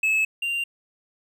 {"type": "tone pair in turn", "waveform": "triangle", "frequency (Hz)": [2594, 2779], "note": ["E7", "F7"], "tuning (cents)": [-28, -9], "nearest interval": "minor second", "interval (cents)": 119, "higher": "second", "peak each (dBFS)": [-17, -22], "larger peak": "first", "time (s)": [[0.03, 0.25], [0.42, 0.64]], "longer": "neither", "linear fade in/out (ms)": 5, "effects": []}